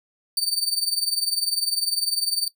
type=tone with tremolo; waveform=sawtooth; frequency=4591 Hz; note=D8; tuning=40 cents flat; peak=-15 dBFS; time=0.37-2.48 s; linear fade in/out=2 ms; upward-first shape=triangle; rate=20 Hz; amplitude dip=85%; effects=noise-tail reverb RT60 0.1 s tail -18 dB re dry